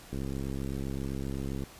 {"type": "click train", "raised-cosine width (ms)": 3, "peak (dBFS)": -23, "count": 103, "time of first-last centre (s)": [0.13, 1.637], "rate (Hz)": 67.7, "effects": ["pink hiss -51 dBFS RMS until 1.79 s", "resampled to 32000 Hz"]}